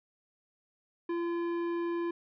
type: tone with tanh clipping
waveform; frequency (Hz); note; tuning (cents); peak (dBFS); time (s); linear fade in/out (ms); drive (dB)
sine; 341.5; F4; -39; -32; 1.09-2.11; 5; 13
effects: none